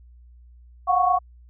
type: tone cluster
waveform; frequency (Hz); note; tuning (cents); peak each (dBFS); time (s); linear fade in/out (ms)
sine; 712 / 741 / 1108; F5 / F#5 / C#6; +33 / +2 / -1; -21; 0.87-1.19; 20
effects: added 60 Hz sine -46 dBFS peak until 1.49 s